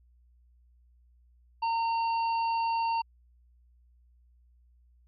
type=harmonic tone; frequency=916 Hz; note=A#5; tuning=31 cents flat; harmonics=1 / 3 / 5; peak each=-26 / -40 / -44 dBFS; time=1.62-3.02 s; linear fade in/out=10 ms; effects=added 60 Hz sine -59 dBFS peak until 5.07 s